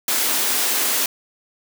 white high-pass noise, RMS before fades -20 dBFS, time 0.08-1.06 s, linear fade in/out 2 ms, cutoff 210 Hz, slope 48 dB/octave, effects none

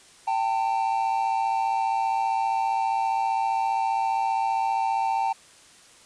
triangle tone pair together, 782.9 / 898 Hz, G5 / A5, -2 / +35 cents, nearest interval major second, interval 237 cents, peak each -23 dBFS, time 0.27-5.33 s, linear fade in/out 10 ms, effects white hiss -52 dBFS RMS until 6.05 s + resampled to 22050 Hz

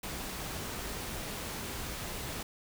pink noise, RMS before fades -39 dBFS, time 0.03-2.43 s, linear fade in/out 5 ms, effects none

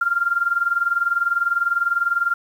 sine tone with tremolo, 1390 Hz, F6, 9 cents flat, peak -14 dBFS, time 0.01-2.34 s, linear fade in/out 5 ms, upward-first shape sine, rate 20 Hz, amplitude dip 80%, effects 8-bit

